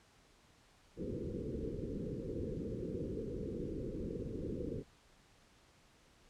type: low-pass noise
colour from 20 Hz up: white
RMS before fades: -41 dBFS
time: 0.96-4.84 s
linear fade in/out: 50 ms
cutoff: 500 Hz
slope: 96 dB/octave
effects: pink hiss -66 dBFS RMS until 6.29 s + low-pass 8000 Hz 12 dB/octave